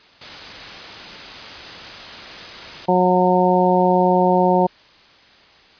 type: noise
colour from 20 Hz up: white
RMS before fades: -34 dBFS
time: 0.21-2.86 s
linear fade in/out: 5 ms
type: harmonic tone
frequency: 181.9 Hz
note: F#3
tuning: 29 cents flat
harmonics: 1 / 2 / 3 / 4 / 5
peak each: -19 / -19 / -19 / -19 / -19 dBFS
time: 2.88-4.67 s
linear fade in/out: 10 ms
effects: white hiss -49 dBFS RMS until 5.79 s + resampled to 11025 Hz